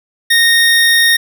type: tone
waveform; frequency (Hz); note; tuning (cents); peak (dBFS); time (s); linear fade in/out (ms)
25% pulse; 1853; A#6; -11; -4; 0.3-1.17; 10
effects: none